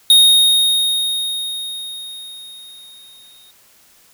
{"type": "tone with exponential decay", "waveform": "square", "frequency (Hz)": 3722, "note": "A#7", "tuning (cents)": -3, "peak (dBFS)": -6, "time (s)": [0.1, 3.51], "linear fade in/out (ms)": 2, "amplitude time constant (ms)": 740, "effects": ["white hiss -51 dBFS RMS until 4.13 s"]}